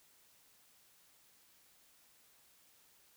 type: silence
effects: white hiss -67 dBFS RMS until 3.16 s